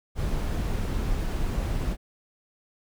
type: noise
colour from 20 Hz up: brown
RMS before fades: -27 dBFS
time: 0.15-1.97 s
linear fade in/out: 50 ms
effects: none